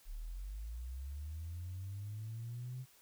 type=linear sweep; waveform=sine; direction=up; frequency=33.98 to 130.4 Hz; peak=-40 dBFS; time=0.05-2.86 s; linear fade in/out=50 ms; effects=tanh soft clip ceiling -36 dBFS + white hiss -65 dBFS RMS until 3.01 s